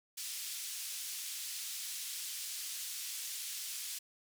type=band-pass noise; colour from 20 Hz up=white; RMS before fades=-42 dBFS; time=0.17-3.99 s; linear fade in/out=10 ms; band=3000 to 11000 Hz; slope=12 dB/octave; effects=none